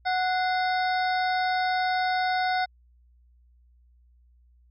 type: harmonic tone with a mistuned harmonic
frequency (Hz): 738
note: F#5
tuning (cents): -5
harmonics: 1 / 2 / 3 / 5 / 6 / 7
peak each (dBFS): -24 / -30 / -34 / -38 / -40 / -41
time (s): 0.05-2.66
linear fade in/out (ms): 20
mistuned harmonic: 3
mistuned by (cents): -110
effects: added 60 Hz sine -56 dBFS peak until 4.7 s